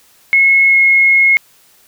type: tone with pitch glide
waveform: sine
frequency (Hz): 2177 to 2164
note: C#7 to C#7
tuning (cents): -32 to -42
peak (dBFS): -6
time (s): 0.33-1.37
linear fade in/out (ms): 0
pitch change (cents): -10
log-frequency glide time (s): 0.68-0.76
effects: white hiss -49 dBFS RMS until 1.87 s